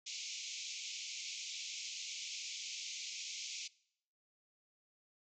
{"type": "band-pass noise", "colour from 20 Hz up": "white", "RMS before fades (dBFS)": -45, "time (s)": [0.06, 3.68], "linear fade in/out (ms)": 10, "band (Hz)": [2200, 7100], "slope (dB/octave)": 96, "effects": ["noise-tail reverb RT60 0.7 s tail -22 dB re dry"]}